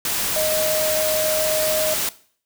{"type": "tone in noise", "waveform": "sine", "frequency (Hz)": 622.3, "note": "D#5", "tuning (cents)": 0, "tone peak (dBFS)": -20, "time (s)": [0.36, 1.94], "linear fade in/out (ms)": 2, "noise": "white", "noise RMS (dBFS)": -23, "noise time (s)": [0.05, 2.09], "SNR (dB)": 0, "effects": ["noise-tail reverb RT60 0.5 s tail -18 dB re dry"]}